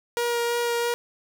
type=tone with vibrato; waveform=sawtooth; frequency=474.2 Hz; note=A#4; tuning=30 cents sharp; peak=-19 dBFS; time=0.17-0.94 s; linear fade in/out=0 ms; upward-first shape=sine; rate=3 Hz; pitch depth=10 cents each way; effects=none